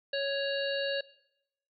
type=harmonic tone with a mistuned harmonic; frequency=554.4 Hz; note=C#5; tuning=in tune; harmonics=1 / 3 / 5 / 7 / 8; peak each=-31 / -36 / -38 / -39 / -40 dBFS; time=0.13-1.01 s; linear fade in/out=5 ms; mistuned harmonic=5; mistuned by=+26 cents; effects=noise-tail reverb RT60 0.8 s tail -20 dB re dry